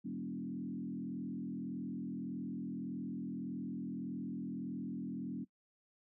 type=tone with frequency modulation; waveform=sine; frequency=233.1 Hz; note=A#3; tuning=in tune; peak=-38 dBFS; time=0.04-5.45 s; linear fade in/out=20 ms; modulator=41.7 Hz; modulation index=1.5; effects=noise-tail reverb RT60 0.1 s tail -21 dB re dry